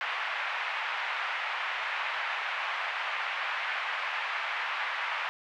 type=band-pass noise; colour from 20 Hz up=white; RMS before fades=-33 dBFS; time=0.01-5.29 s; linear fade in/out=0 ms; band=780 to 2500 Hz; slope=24 dB/octave; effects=none